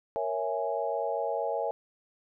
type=chord; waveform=sine; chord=A# half-diminished seventh; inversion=none; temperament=equal; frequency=466.2 / 554.4 / 659.3 / 830.6 Hz; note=A#4 / C#5 / E5 / G#5; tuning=0 / 0 / 0 / 0 cents; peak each=-34 / -33 / -33 / -34 dBFS; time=0.16-1.71 s; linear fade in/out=0 ms; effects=none